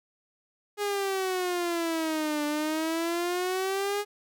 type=exponential two-way sweep; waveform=sawtooth; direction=down then up; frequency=415.3 to 294.5 to 415.3 Hz; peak=-23 dBFS; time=0.77-4.05 s; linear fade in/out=50 ms; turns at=2.45 s; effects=none